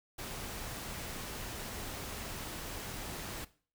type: noise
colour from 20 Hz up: pink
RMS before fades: -42 dBFS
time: 0.18-3.45 s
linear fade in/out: 10 ms
effects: noise-tail reverb RT60 0.4 s tail -17 dB re dry